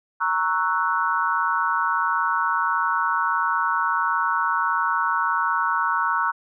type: chord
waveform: sine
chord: F# dominant seventh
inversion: first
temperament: equal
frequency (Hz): 932.3 / 1108.7 / 1318.5 / 1480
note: A#5 / C#6 / E6 / F#6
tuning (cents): 0 / 0 / 0 / 0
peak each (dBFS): -25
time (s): 0.2-6.32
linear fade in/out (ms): 20
effects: none